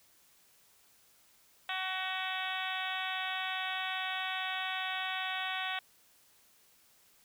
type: harmonic tone with a mistuned harmonic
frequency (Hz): 375.2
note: F#4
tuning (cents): +24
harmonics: 2 / 3 / 4 / 5 / 6 / 7 / 8 / 9 / 10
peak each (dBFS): -40 / -43 / -41 / -41 / -44 / -42 / -45 / -42 / -46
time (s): 1.69-5.79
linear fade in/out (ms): 2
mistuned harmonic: 8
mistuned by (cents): +24
effects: white hiss -65 dBFS RMS until 7.24 s